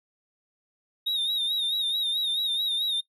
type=tone with vibrato; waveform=triangle; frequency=3729 Hz; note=A#7; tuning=in tune; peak=-23 dBFS; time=1.06-3.01 s; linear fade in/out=10 ms; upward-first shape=sine; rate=4.6 Hz; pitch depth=72 cents each way; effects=noise-tail reverb RT60 0.1 s tail -18 dB re dry